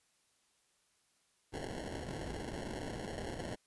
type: noise with sample-and-hold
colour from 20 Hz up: violet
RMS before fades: -42 dBFS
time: 1.52-3.56 s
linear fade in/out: 20 ms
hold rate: 1225 Hz
effects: white hiss -74 dBFS RMS until 3.66 s + resampled to 24000 Hz